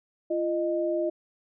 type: tone pair together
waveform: sine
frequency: 343.2 / 616.7 Hz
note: F4 / D#5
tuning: -30 / -16 cents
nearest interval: minor seventh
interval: 1014 cents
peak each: -27 dBFS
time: 0.3-1.1 s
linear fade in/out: 10 ms
effects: none